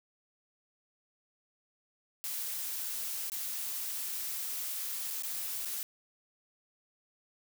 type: noise with dropouts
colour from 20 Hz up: blue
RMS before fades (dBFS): -37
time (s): 2.24-5.83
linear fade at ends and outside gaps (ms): 0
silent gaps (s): 3.298-3.319 / 5.103-5.107 / 5.223-5.234 / 5.65-5.656
effects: none